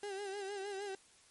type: tone with vibrato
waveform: 35% pulse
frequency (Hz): 397.3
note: G4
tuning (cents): +23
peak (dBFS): -38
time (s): 0.03-0.95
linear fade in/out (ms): 2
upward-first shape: sine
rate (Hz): 6.5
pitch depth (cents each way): 69
effects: white hiss -64 dBFS RMS until 1.3 s + MP3 48 kbps